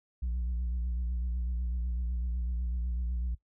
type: tone with vibrato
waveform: sine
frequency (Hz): 60.2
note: B1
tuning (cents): -44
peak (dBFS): -27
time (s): 0.22-3.35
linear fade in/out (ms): 10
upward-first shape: sine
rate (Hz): 8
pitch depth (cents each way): 69
effects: noise-tail reverb RT60 0.1 s tail -19 dB re dry + tanh soft clip ceiling -28 dBFS